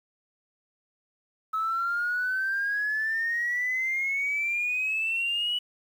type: exponential sweep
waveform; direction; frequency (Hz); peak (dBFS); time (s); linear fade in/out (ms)
sine; up; 1289 to 2960; -24; 1.53-5.59; 10
effects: tanh soft clip ceiling -21 dBFS + 9-bit